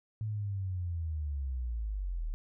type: linear sweep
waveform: sine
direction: down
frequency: 110 to 36.71 Hz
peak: -32 dBFS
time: 0.21-2.34 s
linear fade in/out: 0 ms
effects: none